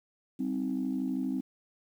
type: chord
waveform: sine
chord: C minor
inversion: second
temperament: just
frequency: 196.22 / 261.6 / 314 Hz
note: G3 / C4 / Eb4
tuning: +2 / 0 / +16 cents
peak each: -35 / -30 / -36 dBFS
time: 0.39-1.41 s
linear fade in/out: 10 ms
effects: tanh soft clip ceiling -22 dBFS + 10-bit